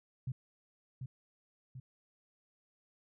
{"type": "tone with echo", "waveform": "sine", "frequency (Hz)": 128.9, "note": "C3", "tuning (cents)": -26, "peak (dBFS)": -34, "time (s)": [0.27, 0.32], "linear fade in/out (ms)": 5, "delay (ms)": 740, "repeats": 2, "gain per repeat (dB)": -5, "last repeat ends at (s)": 1.8, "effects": []}